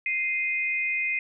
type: tone pair together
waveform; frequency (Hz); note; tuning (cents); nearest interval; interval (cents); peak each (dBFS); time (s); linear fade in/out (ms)
sine; 2093 / 2489; C7 / D#7; 0 / 0; minor third; 300; -27; 0.06-1.19; 2
effects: none

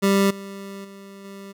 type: tone with level steps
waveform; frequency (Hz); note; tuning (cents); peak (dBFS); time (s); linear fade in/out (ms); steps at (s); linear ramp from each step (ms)
25% pulse; 197.1; G3; +10; -12 / -30 / -36 / -33; 0.02-1.53; 20; 0.3 / 0.84 / 1.24; 10
effects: none

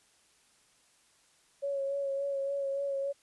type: tone with vibrato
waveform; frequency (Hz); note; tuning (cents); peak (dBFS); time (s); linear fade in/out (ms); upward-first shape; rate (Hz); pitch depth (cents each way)
sine; 554.4; C#5; 0; -30; 1.62-3.13; 20; sine; 3.5; 24
effects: white hiss -66 dBFS RMS until 3.22 s + resampled to 24000 Hz

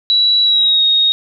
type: tone with pitch glide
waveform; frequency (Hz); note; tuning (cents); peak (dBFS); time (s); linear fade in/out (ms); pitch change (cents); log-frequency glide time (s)
sine; 3921 to 3740; B7 to A#7; -13 to +5; -9; 0.1-1.12; 0; -82; 0.43-0.83
effects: none

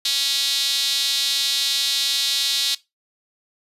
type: tone with high-pass filter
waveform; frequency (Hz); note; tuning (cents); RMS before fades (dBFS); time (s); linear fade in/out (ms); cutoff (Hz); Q
sawtooth; 277.2; C#4; 0; -21; 0.05-2.75; 5; 3900; 4
effects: noise-tail reverb RT60 0.2 s tail -19 dB re dry + resampled to 32000 Hz

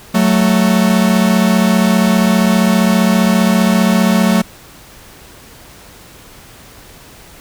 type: tone pair together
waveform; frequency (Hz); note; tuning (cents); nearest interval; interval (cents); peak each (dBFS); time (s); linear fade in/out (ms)
45% pulse; 185.7 / 220.8; F#3 / A3; +7 / +6; minor third; 299; -12; 0.14-4.42; 10
effects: pink hiss -39 dBFS RMS until 7.4 s

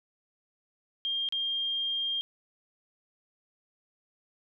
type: tone with dropouts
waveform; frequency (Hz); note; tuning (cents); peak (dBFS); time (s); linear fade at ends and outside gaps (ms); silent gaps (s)
sine; 3208; G7; +39; -28; 1.05-2.21; 0; 1.288-1.324
effects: none

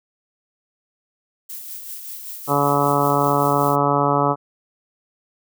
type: noise with tremolo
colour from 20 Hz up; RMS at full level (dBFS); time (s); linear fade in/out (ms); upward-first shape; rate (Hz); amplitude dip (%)
violet; -32; 1.49-3.76; 10; sine; 5.2; 40
type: harmonic tone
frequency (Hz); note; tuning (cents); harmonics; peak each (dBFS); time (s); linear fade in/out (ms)
142.8; D3; -48; 1 / 2 / 3 / 4 / 5 / 6 / 7 / 8 / 9; -24 / -24 / -24 / -24 / -24 / -24 / -24 / -24 / -24; 2.47-4.36; 50
effects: none

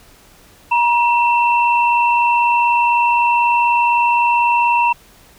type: tone pair together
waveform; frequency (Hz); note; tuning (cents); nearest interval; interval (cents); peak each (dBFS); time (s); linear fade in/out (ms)
sine; 951 / 2688; A#5 / E7; +34 / +33; octave + tritone; 1799; -12 / -18; 0.71-4.93; 10
effects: pink hiss -47 dBFS RMS until 5.38 s

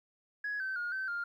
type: tone with pitch steps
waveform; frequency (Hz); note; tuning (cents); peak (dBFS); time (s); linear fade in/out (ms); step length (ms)
sine; 1673 / 1541 / 1429 / 1541 / 1403; G#6 / G6 / F6 / G6 / F6; +12 / -30 / +39 / -30 / +8; -32; 0.44-1.24; 5; 160
effects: tanh soft clip ceiling -30 dBFS + 12-bit

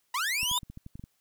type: linear sweep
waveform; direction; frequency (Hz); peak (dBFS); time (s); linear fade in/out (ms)
sawtooth; up; 928 to 3733; -24; 0.14-0.59; 5
type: tone with exponential growth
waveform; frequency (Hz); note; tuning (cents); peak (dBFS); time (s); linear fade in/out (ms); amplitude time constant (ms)
square; 987.8; B5; 0; -28; 0.28-0.58; 1; 64
type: clicks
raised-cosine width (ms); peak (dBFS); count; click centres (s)
5; -30; 9; 0.431 / 0.514 / 0.632 / 0.7 / 0.774 / 0.864 / 0.955 / 0.995 / 1.039
effects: white hiss -73 dBFS RMS until 1.2 s

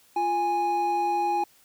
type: tone pair together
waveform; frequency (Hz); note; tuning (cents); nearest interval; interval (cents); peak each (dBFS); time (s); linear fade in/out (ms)
triangle; 347.4 / 826.3; F4 / G#5; -9 / -9; octave + minor third; 1500; -29 / -21; 0.16-1.44; 5
effects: white hiss -59 dBFS RMS until 1.64 s

